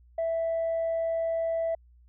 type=tone; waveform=sine; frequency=659.3 Hz; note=E5; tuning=in tune; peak=-24 dBFS; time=0.18-1.75 s; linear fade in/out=5 ms; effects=tanh soft clip ceiling -23 dBFS + added 60 Hz sine -54 dBFS peak until 2.08 s